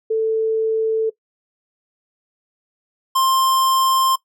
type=tone pair in turn; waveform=sine / square; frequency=442.9 / 1053.4 Hz; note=A4 / C6; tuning=+11 / +11 cents; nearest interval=octave + minor third; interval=1500 cents; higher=second; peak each=-15 dBFS; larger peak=neither; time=0.1-1.1 / 3.15-4.16 s; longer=second; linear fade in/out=10 ms; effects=noise-tail reverb RT60 0.1 s tail -20 dB re dry